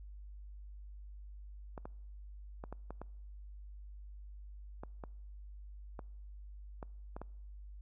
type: clicks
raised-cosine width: 1 ms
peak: -30 dBFS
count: 12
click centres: 1.778 / 1.855 / 2.639 / 2.726 / 2.906 / 3.016 / 4.835 / 5.038 / 5.992 / 6.828 / 7.165 / 7.216 s
effects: noise-tail reverb RT60 0.9 s tail -25 dB re dry + added 50 Hz sine -47 dBFS peak until 7.81 s